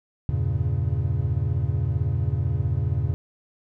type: chord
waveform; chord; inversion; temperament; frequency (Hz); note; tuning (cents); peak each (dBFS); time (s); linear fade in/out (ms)
triangle; E diminished seventh; none; equal; 82.41 / 98 / 116.54 / 138.59; E2 / G2 / Bb2 / Db3; 0 / 0 / 0 / 0; -25; 0.29-3.14; 0
effects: none

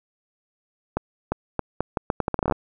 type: accelerating click train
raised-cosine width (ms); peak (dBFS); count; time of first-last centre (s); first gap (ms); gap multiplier
1; -8; 16; 0.97-2.523; 350; 0.78
effects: none

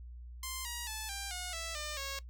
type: tone with pitch steps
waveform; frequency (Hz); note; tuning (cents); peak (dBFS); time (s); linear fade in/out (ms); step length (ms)
5% pulse; 1046.5 / 954.1 / 869.9 / 793.1 / 723.1 / 659.3 / 601.1 / 548; C6 / A#5 / A5 / G5 / F#5 / E5 / D5 / C#5; 0 / +40 / -20 / +20 / -40 / 0 / +40 / -20; -27; 0.43-2.19; 2; 220
effects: noise-tail reverb RT60 0.1 s tail -18 dB re dry + added 60 Hz sine -45 dBFS peak until 2.29 s

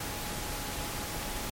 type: tone in noise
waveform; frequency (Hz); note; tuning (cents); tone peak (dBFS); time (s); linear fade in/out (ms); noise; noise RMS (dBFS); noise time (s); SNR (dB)
sine; 836; G#5; +11; -45; 0-1.5; 5; pink; -36; 0-1.5; -12
effects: MP3 64 kbps

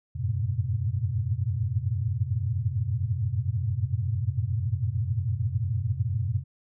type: tone cluster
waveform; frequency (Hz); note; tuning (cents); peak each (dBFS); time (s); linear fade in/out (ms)
sine; 88.7 / 97.4 / 108.5 / 115.3 / 128.8; F2 / G2 / A2 / A#2 / C3; +27 / -11 / -24 / -19 / -27; -31; 0.15-6.44; 20
effects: none

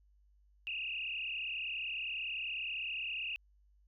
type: tone with frequency modulation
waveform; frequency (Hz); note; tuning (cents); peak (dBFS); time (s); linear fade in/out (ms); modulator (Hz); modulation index
sine; 2676; E7; +25; -36; 0.67-3.36; 0; 34.9; 4.9
effects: added 50 Hz sine -64 dBFS peak until 3.87 s

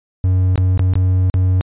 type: tone with dropouts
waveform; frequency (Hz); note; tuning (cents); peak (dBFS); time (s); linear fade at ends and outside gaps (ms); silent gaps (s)
triangle; 92.5; F#2; 0; -9; 0.24-1.61; 0; 0.557-0.578 / 0.776-0.794 / 0.936-0.955 / 1.299-1.341
effects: resampled to 8000 Hz

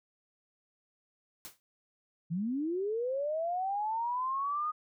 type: noise with exponential decay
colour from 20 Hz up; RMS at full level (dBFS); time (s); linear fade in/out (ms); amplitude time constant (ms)
white; -41; 1.45-1.6; 0; 31
type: linear sweep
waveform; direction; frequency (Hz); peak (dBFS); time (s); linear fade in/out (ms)
sine; up; 155 to 1245; -30; 2.3-4.72; 20
effects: none

